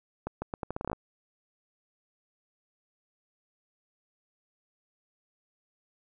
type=accelerating click train; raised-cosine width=1 ms; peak=-19 dBFS; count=12; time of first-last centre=0.27-0.931 s; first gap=150 ms; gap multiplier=0.79; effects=none